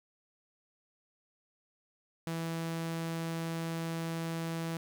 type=tone; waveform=sawtooth; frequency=164.81 Hz; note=E3; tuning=in tune; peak=-30 dBFS; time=2.27-4.77 s; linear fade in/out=0 ms; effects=11-bit